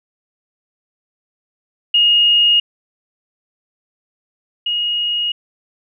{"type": "tone pair in turn", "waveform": "sine", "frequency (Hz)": [2860, 2876], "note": ["F7", "F#7"], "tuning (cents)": [41, -50], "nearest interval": "unison", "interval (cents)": 9, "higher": "second", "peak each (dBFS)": [-9, -16], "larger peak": "first", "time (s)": [[1.94, 2.6], [4.66, 5.32]], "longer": "neither", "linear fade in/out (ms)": 5, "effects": []}